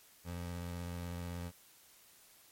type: tone with vibrato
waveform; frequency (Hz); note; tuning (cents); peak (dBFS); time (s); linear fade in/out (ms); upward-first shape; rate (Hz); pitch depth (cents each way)
25% pulse; 87.2; F2; -2; -36; 0.24-1.52; 50; sine; 16; 21
effects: white hiss -62 dBFS RMS until 2.51 s + MP3 64 kbps